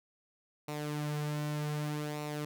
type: tone with flanger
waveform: sawtooth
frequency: 149.3 Hz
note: D3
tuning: 29 cents sharp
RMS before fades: -36 dBFS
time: 0.68-2.45 s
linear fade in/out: 5 ms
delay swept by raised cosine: 0.61 to 4.31 ms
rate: 0.65 Hz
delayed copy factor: -0.55
effects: none